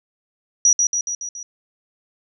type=tone with echo; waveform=sine; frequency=5810 Hz; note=F#8; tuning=32 cents flat; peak=-10 dBFS; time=0.65-0.73 s; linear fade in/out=2 ms; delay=140 ms; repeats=5; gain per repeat=-4 dB; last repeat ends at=1.43 s; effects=none